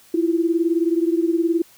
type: beating tone pair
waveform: sine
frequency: 330 / 349 Hz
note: E4 / F4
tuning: +2 / -1 cents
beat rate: 19 Hz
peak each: -18 / -21 dBFS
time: 0.14-1.62 s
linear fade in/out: 5 ms
effects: white hiss -51 dBFS RMS until 1.77 s